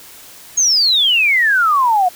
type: exponential sweep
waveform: sine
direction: down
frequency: 6645 to 699 Hz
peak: -10 dBFS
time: 0.57-2.09 s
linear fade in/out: 10 ms
effects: white hiss -39 dBFS RMS until 2.15 s